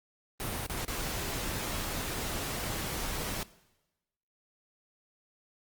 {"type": "noise with dropouts", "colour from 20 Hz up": "pink", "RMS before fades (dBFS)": -35, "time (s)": [0.4, 3.43], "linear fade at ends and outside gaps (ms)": 0, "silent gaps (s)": [[0.664, 0.697], [0.848, 0.881]], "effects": ["noise-tail reverb RT60 1.0 s tail -19 dB re dry", "Opus 32 kbps"]}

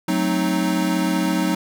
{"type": "chord", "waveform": "square", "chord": "F# diminished seventh", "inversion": "none", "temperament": "equal", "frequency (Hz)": [185, 220, 261.6, 311.1], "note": ["F#3", "A3", "C4", "Eb4"], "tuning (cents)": [0, 0, 0, 0], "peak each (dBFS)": [-23, -28, -27, -23], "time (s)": [0.08, 1.55], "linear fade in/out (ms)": 5, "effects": []}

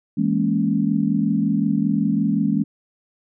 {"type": "chord", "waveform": "sine", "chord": "A# half-diminished seventh", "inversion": "second", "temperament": "equal", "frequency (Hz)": [164.81, 207.7, 233.1, 277.2], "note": ["E3", "G#3", "A#3", "C#4"], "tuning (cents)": [0, 0, 0, 0], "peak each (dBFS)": [-24, -20, -24, -23], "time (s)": [0.17, 2.64], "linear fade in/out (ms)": 10, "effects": []}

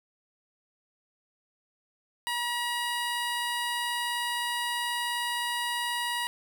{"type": "tone", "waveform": "15% pulse", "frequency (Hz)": 959, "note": "A#5", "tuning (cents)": 49, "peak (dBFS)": -22, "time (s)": [2.27, 6.27], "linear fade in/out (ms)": 0, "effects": []}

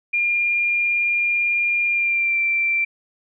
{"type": "tone with pitch glide", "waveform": "sine", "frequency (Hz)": [2406, 2351], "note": ["D7", "D7"], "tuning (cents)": [41, 1], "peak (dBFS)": -17, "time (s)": [0.13, 2.85], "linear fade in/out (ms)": 10, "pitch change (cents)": -40, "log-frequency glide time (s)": [1.88, 2.39], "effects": []}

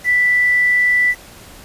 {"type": "tone with quantisation", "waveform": "sine", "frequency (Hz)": 1975.5, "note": "B6", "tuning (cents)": 0, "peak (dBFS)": -11, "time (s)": [0.04, 1.15], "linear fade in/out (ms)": 50, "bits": 6, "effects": ["pink hiss -40 dBFS RMS until 1.64 s", "resampled to 32000 Hz"]}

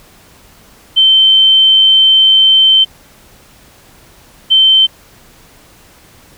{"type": "tone pair in turn", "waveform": "sine", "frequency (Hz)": [3099, 3099], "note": ["G7", "G7"], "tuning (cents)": [-21, -21], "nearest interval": "unison", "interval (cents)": 0, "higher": "neither", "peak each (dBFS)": -4, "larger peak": "neither", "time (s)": [[0.96, 2.85], [4.5, 4.87]], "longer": "first", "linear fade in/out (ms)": 20, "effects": ["pink hiss -43 dBFS RMS until 6.37 s"]}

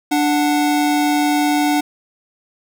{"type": "tone pair together", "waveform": "square", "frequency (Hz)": [294.8, 737.7], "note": ["D4", "F#5"], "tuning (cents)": [7, -5], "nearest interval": "octave + major third", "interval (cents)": 1588, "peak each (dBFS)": [-16, -20], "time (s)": [0.11, 1.81], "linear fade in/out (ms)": 10, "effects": []}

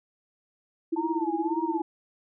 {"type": "tone with tremolo", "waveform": "sine", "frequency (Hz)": 329.6, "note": "E4", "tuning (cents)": 0, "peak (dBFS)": -22, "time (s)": [0.92, 1.82], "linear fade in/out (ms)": 10, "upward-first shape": "sine", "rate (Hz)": 17, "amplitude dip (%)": 100}
{"type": "tone with vibrato", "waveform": "sine", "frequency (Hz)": 880, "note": "A5", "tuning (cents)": 0, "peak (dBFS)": -30, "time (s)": [0.96, 1.82], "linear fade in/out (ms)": 5, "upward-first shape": "sine", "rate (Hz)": 1.9, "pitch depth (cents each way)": 120}
{"effects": []}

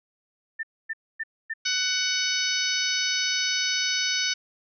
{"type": "tone bursts", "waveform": "sine", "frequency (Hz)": 1793, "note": "A6", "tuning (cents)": 32, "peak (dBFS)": -27, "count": 4, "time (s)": [0.59, 1.538], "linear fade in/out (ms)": 10, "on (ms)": 42, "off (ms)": 260}
{"type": "harmonic tone", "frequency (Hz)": 746, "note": "F#5", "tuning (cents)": 14, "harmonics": [2, 3, 4, 5, 6, 7, 8], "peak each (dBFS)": [-31, -31, -31, -31, -31, -31, -31], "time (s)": [1.65, 4.34], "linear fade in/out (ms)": 10}
{"effects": []}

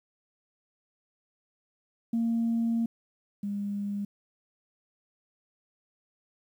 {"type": "tone pair in turn", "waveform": "sine", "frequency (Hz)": [230.3, 202.6], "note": ["A#3", "G#3"], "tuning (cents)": [-21, -43], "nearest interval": "major second", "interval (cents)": 222, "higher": "first", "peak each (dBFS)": [-23, -29], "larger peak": "first", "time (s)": [[2.13, 2.86], [3.43, 4.05]], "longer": "first", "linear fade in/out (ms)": 5, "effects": ["tanh soft clip ceiling -21 dBFS", "10-bit"]}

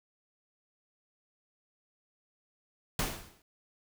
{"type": "noise with exponential decay", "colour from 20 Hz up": "pink", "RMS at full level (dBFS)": -28, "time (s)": [2.99, 3.42], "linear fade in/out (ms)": 2, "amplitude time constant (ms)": 92, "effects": []}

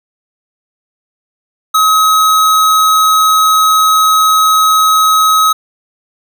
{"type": "tone", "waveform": "square", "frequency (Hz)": 1274, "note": "D#6", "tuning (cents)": 41, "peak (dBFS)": -7, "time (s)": [1.74, 5.53], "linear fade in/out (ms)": 10, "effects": []}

